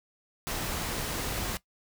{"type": "noise", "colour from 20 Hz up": "pink", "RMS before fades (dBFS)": -33, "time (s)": [0.47, 1.57], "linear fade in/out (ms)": 0, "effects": ["noise-tail reverb RT60 0.1 s tail -18 dB re dry"]}